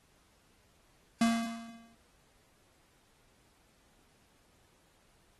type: tone with exponential decay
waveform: square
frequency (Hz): 230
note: A#3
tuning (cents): -23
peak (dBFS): -23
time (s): 1.21-1.95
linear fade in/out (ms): 5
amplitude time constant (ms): 160
effects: pink hiss -68 dBFS RMS until 5.39 s + AAC 32 kbps